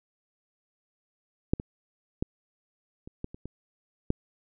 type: clicks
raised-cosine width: 3 ms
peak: -9 / -21 / -14 / -29 / -20 / -29 / -25 / -11 dBFS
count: 8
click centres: 1.535 / 1.599 / 2.225 / 3.075 / 3.244 / 3.345 / 3.456 / 4.104 s
effects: none